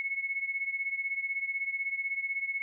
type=beating tone pair; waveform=sine; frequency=2192 / 2208 Hz; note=C#7 / C#7; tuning=-20 / -7 cents; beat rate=16 Hz; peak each=-32 / -36 dBFS; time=0-2.62 s; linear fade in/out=0 ms; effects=none